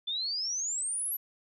sine exponential sweep, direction up, 3481 to 12000 Hz, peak -30 dBFS, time 0.07-1.17 s, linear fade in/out 10 ms, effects none

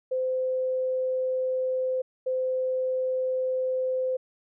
sine tone pair in turn, 515 / 515 Hz, C5 / C5, -28 / -28 cents, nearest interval unison, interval 0 cents, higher neither, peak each -24 dBFS, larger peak neither, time 0.11-2.02 / 2.26-4.17 s, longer neither, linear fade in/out 10 ms, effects none

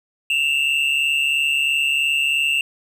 triangle tone pair together, 2652 / 2795 Hz, E7 / F7, +10 / +1 cents, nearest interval minor second, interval 91 cents, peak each -18 dBFS, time 0.3-2.61 s, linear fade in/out 2 ms, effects none

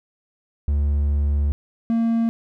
triangle tone pair in turn, 72.2 / 229.2 Hz, D2 / A#3, -29 / -29 cents, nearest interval octave + minor sixth, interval 2000 cents, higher second, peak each -15 dBFS, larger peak neither, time 0.68-1.52 / 1.9-2.29 s, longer first, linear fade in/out 0 ms, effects none

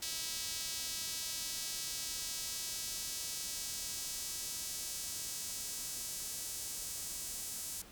sawtooth tone with high-pass filter sweep, 324.6 Hz, E4, 27 cents flat, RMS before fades -41 dBFS, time 0.02-7.82 s, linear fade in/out 5 ms, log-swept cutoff 4600 to 7500 Hz, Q 1.1, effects pink hiss -56 dBFS RMS until 7.91 s

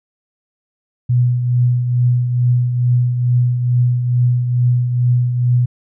sine tone with tremolo, 123 Hz, B2, 7 cents flat, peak -9 dBFS, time 1.09-5.66 s, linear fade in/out 10 ms, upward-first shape triangle, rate 2.3 Hz, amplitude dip 55%, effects none

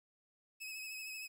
sawtooth tone with vibrato, 2564 Hz, E7, 49 cents flat, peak -40 dBFS, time 0.6-1.28 s, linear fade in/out 20 ms, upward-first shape sine, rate 13 Hz, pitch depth 32 cents each way, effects 12-bit

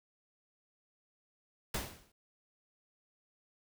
pink noise with exponential decay, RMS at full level -33 dBFS, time 1.74-2.12 s, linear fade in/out 5 ms, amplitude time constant 82 ms, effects none

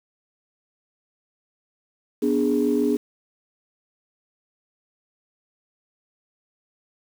sine chord, G# diminished, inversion first, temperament equal, 246.9 / 293.7 / 415.3 Hz, B3 / D4 / G#4, 0 / 0 / 0 cents, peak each -22 dBFS, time 2.22-2.97 s, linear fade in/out 10 ms, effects tanh soft clip ceiling -10 dBFS + 7-bit

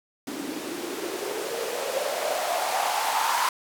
blue noise with band-pass filter sweep, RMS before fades -28 dBFS, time 0.27-3.49 s, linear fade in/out 2 ms, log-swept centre 270 to 1000 Hz, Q 5.6, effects none

